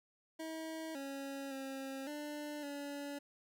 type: tone with pitch steps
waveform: 25% pulse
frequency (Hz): 320.5 / 275.3 / 269.1 / 296.4 / 285.3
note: E4 / C#4 / C4 / D4 / C#4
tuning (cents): -49 / -12 / +49 / +16 / +50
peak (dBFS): -38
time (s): 0.39-3.19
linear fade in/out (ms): 10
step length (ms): 560
effects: none